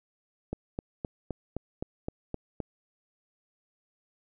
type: click train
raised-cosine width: 2 ms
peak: -19 dBFS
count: 9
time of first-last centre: 0.53-2.603 s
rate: 3.86 Hz
effects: none